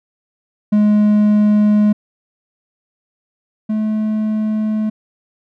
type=tone pair in turn; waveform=triangle; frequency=209.7 / 215.5 Hz; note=G#3 / A3; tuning=+17 / -36 cents; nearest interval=unison; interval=47 cents; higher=second; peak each=-7 / -13 dBFS; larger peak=first; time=0.72-1.93 / 3.69-4.9 s; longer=neither; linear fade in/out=10 ms; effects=none